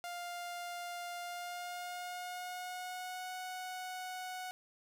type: tone with pitch glide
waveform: sawtooth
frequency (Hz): 701 to 738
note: F5 to F#5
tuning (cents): +6 to -5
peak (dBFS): -37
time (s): 0.04-4.51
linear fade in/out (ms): 0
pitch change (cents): +89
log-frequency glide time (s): 1.2-3.32
effects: none